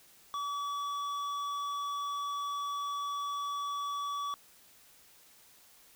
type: tone with hard clipping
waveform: sine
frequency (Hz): 1143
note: D6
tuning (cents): -47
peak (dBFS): -35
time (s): 0.34-4.34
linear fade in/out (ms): 0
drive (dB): 9
effects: white hiss -60 dBFS RMS until 5.95 s